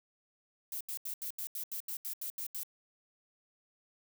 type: noise bursts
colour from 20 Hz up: violet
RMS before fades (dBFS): -39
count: 12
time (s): 0.72-2.633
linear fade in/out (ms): 2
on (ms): 87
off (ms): 79
effects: none